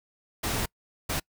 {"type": "noise bursts at uneven times", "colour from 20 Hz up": "pink", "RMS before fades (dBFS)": -29, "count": 2, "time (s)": [[0.43, 0.66], [1.09, 1.2]], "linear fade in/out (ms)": 10, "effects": ["noise-tail reverb RT60 0.1 s tail -26 dB re dry"]}